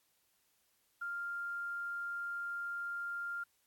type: tone with quantisation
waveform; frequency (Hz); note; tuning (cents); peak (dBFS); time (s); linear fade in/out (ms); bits
sine; 1396.9; F6; 0; -37; 1.01-3.44; 10; 11
effects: white hiss -75 dBFS RMS until 3.66 s + AAC 64 kbps